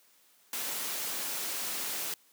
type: noise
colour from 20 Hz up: white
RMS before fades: -35 dBFS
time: 0.53-2.14 s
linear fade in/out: 2 ms
effects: white hiss -64 dBFS RMS until 2.32 s + high-pass 200 Hz 12 dB/octave